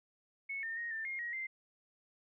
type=tone with pitch steps; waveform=sine; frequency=2202 / 1815 / 1870 / 1786 / 2132 / 1895 / 2085 Hz; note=C#7 / A#6 / A#6 / A6 / C7 / A#6 / C7; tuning=-12 / -47 / +5 / +25 / +32 / +28 / -7 cents; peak=-37 dBFS; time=0.49-1.47 s; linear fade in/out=10 ms; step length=140 ms; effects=none